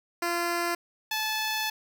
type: tone pair in turn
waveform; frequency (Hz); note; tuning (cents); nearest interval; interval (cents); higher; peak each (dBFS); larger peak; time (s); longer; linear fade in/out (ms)
10% pulse; 344.4 / 867.8; F4 / A5; -24 / -24; octave + major third; 1600; second; -18 / -19; first; 0.22-0.75 / 1.11-1.7; second; 5
effects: none